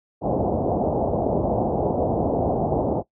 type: low-pass noise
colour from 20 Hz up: white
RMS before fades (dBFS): -22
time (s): 0.21-3.03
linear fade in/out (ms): 50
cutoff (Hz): 780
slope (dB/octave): 48
effects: noise-tail reverb RT60 0.1 s tail -18 dB re dry + high-pass 60 Hz 12 dB/octave